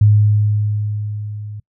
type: tone with level ramp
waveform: sine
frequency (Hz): 105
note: G#2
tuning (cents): +19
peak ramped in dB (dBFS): -6 to -27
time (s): 0.01-1.6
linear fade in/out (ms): 5
effects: noise-tail reverb RT60 0.1 s tail -26 dB re dry